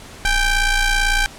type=ring-modulated tone; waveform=sawtooth; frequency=791 Hz; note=G5; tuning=15 cents sharp; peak=-8 dBFS; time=0.25-1.26 s; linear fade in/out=0 ms; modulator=762 Hz; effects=pink hiss -39 dBFS RMS until 1.38 s + low-pass 10000 Hz 12 dB/octave